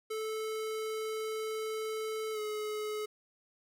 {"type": "tone with pitch glide", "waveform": "square", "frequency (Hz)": [436.9, 425], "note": ["A4", "G#4"], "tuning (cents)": [-12, 40], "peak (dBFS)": -35, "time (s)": [0.1, 3.06], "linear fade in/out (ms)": 10, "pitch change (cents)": -48, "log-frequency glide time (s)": [2.33, 2.39], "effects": []}